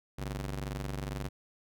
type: ring-modulated tone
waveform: sawtooth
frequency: 97.3 Hz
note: G2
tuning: 12 cents flat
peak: -28 dBFS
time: 0.18-1.29 s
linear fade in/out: 10 ms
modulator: 37.5 Hz
effects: none